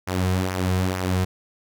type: tone with flanger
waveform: sawtooth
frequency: 92.5 Hz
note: F#2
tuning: in tune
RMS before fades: -23 dBFS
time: 0.07-1.25 s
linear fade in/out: 10 ms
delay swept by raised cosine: 0.24 to 3.54 ms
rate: 2.2 Hz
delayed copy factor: -0.55
effects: none